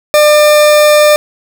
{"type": "tone", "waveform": "40% pulse", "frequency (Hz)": 599, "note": "D5", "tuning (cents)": 34, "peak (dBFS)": -3, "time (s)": [0.14, 1.16], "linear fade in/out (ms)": 0, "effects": []}